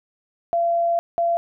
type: tone pair in turn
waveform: sine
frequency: 682 / 682 Hz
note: F5 / F5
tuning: -41 / -41 cents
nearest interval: unison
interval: 0 cents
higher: neither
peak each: -17 dBFS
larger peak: neither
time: 0.53-0.99 / 1.18-1.37 s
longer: first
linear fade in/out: 0 ms
effects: none